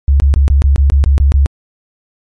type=tone bursts; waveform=sine; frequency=69.3 Hz; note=C#2; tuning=in tune; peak=-5 dBFS; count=10; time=0.08-1.46 s; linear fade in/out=0 ms; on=120 ms; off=20 ms; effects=MP3 48 kbps